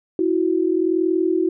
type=tone pair together; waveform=sine; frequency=327.5 / 368.6 Hz; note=E4 / F#4; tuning=-11 / -7 cents; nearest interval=major second; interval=204 cents; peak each=-19 dBFS; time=0.19-1.49 s; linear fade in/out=2 ms; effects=none